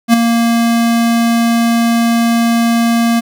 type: tone with ADSR envelope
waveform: square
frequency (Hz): 232.4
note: A#3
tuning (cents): -5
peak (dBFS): -3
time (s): 0.08-3.21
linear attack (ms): 56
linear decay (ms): 8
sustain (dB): -7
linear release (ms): 23
effects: none